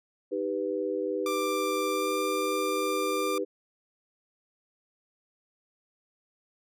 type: chord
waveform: sine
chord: Eb augmented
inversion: none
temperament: equal with one note detuned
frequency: 311.1 / 394 / 493.9 Hz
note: Eb4 / G4 / B4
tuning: 0 / +9 / 0 cents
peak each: -34 / -31 / -31 dBFS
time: 0.31-3.45 s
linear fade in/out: 20 ms
type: tone with pitch glide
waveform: sawtooth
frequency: 1182 to 1190.2 Hz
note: D6 to D6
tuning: +11 to +23 cents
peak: -27 dBFS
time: 1.26-3.38 s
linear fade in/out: 2 ms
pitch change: +12 cents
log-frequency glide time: 1.93-2.09 s
effects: none